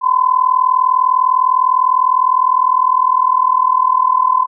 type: tone with amplitude modulation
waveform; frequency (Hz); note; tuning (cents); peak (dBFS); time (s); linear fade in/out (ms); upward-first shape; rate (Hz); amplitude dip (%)
sine; 1021; C6; -43; -6; 0.01-4.47; 50; sine; 39.9; 85
effects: none